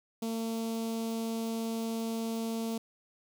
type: tone with notch filter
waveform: sawtooth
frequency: 226.4 Hz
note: A3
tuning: 50 cents sharp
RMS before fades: -34 dBFS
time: 0.22-2.78 s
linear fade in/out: 5 ms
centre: 1700 Hz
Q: 0.61
effects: none